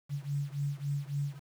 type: beating tone pair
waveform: sine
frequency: 140.8 / 144.4 Hz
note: C#3 / D3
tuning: +27 / -29 cents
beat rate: 3.6 Hz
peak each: -34 / -35 dBFS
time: 0.09-1.4 s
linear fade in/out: 50 ms
effects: 9-bit